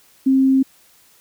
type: tone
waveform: sine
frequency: 266.1 Hz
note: C4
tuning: 29 cents sharp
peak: -11 dBFS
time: 0.26-0.63 s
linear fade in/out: 10 ms
effects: white hiss -53 dBFS RMS until 1.2 s